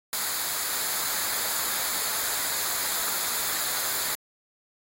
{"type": "noise with comb filter", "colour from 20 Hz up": "white", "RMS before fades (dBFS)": -28, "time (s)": [0.13, 4.15], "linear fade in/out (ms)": 0, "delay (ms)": 0.35, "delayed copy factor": -0.6, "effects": ["AAC 48 kbps"]}